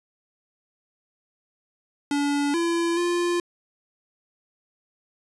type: tone with pitch steps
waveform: square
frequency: 286.4 / 338.3 / 348.4 Hz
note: D4 / E4 / F4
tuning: -43 / +45 / -4 cents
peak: -22 dBFS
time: 2.11-3.4 s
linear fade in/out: 2 ms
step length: 430 ms
effects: resampled to 24000 Hz